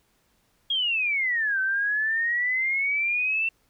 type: exponential two-way sweep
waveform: sine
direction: down then up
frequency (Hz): 3300 to 1527 to 2697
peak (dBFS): -22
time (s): 0.7-3.49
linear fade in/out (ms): 5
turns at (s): 1.6
effects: pink hiss -67 dBFS RMS until 3.69 s